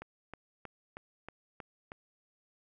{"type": "click train", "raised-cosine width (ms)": 0.5, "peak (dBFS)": -28, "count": 7, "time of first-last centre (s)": [0.02, 1.919], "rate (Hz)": 3.16, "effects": []}